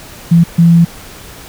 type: tone bursts at uneven times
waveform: sine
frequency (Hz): 168.9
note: E3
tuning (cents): +42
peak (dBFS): -3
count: 2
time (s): 0.31-0.44 / 0.58-0.85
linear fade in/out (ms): 10
effects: pink hiss -33 dBFS RMS until 1.48 s